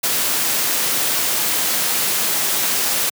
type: noise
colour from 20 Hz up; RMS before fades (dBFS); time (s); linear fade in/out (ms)
white; -19; 0.03-3.1; 10
effects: high-pass 150 Hz 12 dB/octave